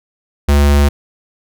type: tone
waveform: square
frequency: 71.7 Hz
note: D2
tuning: 41 cents flat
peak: -8 dBFS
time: 0.48-0.89 s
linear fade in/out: 10 ms
effects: none